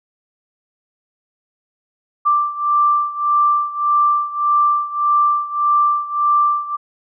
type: beating tone pair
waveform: sine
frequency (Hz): 1177 / 1178.7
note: D6 / D6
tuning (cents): +3 / +6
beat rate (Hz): 1.7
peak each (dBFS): -15 / -18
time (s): 2.25-6.77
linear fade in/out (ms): 20
effects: none